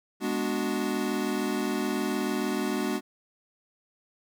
square chord, G# half-diminished seventh, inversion none, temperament equal, 207.7 / 246.9 / 293.7 / 370 Hz, G#3 / B3 / D4 / F#4, 0 / 0 / 0 / 0 cents, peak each -33 dBFS, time 0.2-3.01 s, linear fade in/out 50 ms, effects none

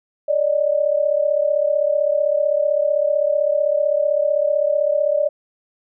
sine tone pair together, 573 / 608.7 Hz, D5 / D#5, -43 / -38 cents, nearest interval minor second, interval 105 cents, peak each -18 dBFS, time 0.28-5.29 s, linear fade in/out 10 ms, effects none

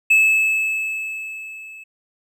triangle tone with level ramp, 2605 Hz, E7, 21 cents flat, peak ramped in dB -8 to -35 dBFS, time 0.1-1.84 s, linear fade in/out 10 ms, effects none

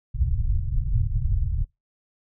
pink low-pass noise, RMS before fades -23 dBFS, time 0.14-1.65 s, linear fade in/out 10 ms, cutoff 130 Hz, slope 48 dB/octave, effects noise-tail reverb RT60 0.2 s tail -23 dB re dry

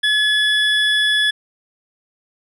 triangle tone pair together, 1707 / 3414 Hz, G#6 / G#7, +47 / +47 cents, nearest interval octave, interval 1200 cents, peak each -15 dBFS, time 0.03-1.31 s, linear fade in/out 10 ms, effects resampled to 32000 Hz

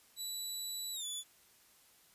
20% pulse tone with pitch glide, 3944 to 3453 Hz, B7 to A7, -3 to -33 cents, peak -33 dBFS, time 0.16-1.24 s, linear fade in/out 50 ms, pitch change -230 cents, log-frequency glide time 0.93-1.05 s, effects white hiss -65 dBFS RMS until 2.14 s + resampled to 32000 Hz

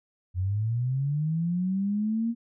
sine linear sweep, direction up, 87.5 to 235.7 Hz, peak -24 dBFS, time 0.34-2.35 s, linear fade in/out 50 ms, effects none

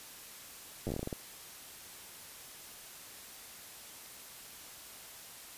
slowing click train, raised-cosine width 2 ms, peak -23 dBFS, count 11, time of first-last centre 0.87-1.128 s, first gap 9 ms, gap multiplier 1.22, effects white hiss -50 dBFS RMS until 5.57 s + resampled to 32000 Hz

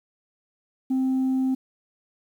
sine tone, 261.6 Hz, C4, in tune, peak -18 dBFS, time 0.9-1.55 s, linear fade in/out 10 ms, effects tanh soft clip ceiling -19 dBFS + 9-bit

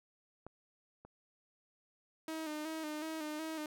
clicks, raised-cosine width 1 ms, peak -33 / -39 dBFS, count 2, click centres 0.466 / 1.05 s
sawtooth tone with vibrato, 311.1 Hz, D#4, in tune, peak -35 dBFS, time 2.28-3.66 s, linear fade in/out 2 ms, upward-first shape square, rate 2.7 Hz, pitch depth 42 cents each way
effects none

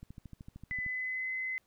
click train, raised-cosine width 5 ms, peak -34 dBFS, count 12, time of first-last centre 0.03-0.863 s, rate 13.2 Hz
sine tone with pitch glide, 2006 to 2041 Hz, B6 to C7, +26 to -44 cents, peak -33 dBFS, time 0.71-1.58 s, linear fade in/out 0 ms, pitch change +30 cents, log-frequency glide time 0.83-1.32 s
effects pink hiss -73 dBFS RMS until 1.66 s

